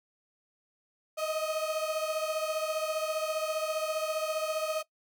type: beating tone pair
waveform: 35% pulse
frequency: 622.3 / 637.3 Hz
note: D#5 / D#5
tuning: 0 / +41 cents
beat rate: 15 Hz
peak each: -30 / -33 dBFS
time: 1.17-4.83 s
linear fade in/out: 20 ms
effects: noise-tail reverb RT60 0.1 s tail -19 dB re dry